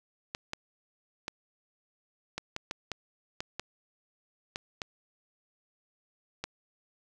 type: clicks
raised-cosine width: 0.2 ms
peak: -17 dBFS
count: 12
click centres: 0.349 / 0.534 / 1.281 / 2.38 / 2.564 / 2.711 / 2.917 / 3.405 / 3.596 / 4.559 / 4.818 / 6.44 s
effects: none